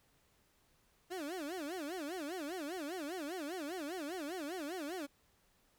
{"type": "tone with vibrato", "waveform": "30% pulse", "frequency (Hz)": 326.7, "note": "E4", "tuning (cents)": -15, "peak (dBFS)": -37, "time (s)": [1.1, 5.07], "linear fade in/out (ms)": 20, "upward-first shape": "sine", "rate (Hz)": 5, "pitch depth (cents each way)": 260, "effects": ["pink hiss -72 dBFS RMS until 5.78 s"]}